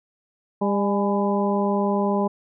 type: harmonic tone with a mistuned harmonic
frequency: 200.6 Hz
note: G3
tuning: 40 cents sharp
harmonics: 1 / 2 / 3 / 4 / 5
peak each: -22 / -25 / -27 / -28 / -29 dBFS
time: 0.61-2.28 s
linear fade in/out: 10 ms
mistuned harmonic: 4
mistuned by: +57 cents
effects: none